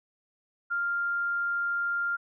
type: tone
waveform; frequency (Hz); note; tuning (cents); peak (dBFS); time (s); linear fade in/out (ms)
sine; 1396.9; F6; 0; -26; 0.7-2.17; 20
effects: none